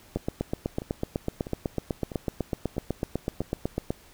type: two click trains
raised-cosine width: 2 ms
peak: -13 / -23 dBFS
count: 31 / 6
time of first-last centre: 0.16-3.905 / 0.17-3.417 s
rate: 8.01 / 1.54 Hz
effects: pink hiss -54 dBFS RMS until 4.13 s